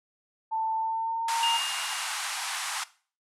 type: tone with pitch glide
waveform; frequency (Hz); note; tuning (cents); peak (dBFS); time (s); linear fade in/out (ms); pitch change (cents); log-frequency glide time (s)
sine; 888 to 922.5; A5 to A#5; +16 to -18; -26; 0.51-1.58; 20; +66; 0.76-1.44
type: band-pass noise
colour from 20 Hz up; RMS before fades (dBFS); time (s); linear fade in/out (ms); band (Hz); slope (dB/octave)
pink; -33; 1.28-2.84; 5; 800 to 11000; 48
type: tone with exponential decay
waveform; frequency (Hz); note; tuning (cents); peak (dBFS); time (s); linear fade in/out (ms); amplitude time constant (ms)
sine; 2828; F7; +21; -24; 1.43-2.63; 1; 260
effects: noise-tail reverb RT60 0.4 s tail -18 dB re dry